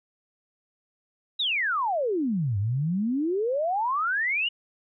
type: exponential two-way sweep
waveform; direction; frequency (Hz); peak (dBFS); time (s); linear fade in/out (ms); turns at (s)
sine; down then up; 3964 to 95.7 to 2958; -23; 1.39-4.49; 10; 2.58
effects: none